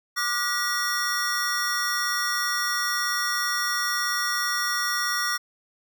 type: tone cluster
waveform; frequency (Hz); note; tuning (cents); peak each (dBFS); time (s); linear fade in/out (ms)
square; 1177 / 1439 / 1927 / 5540; D6 / F#6 / B6 / F8; +3 / -49 / -43 / -15; -30; 0.16-5.38; 20
effects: none